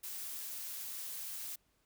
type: noise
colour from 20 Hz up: blue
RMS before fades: -43 dBFS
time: 0.03-1.56 s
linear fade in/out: 10 ms
effects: pink hiss -75 dBFS RMS until 1.85 s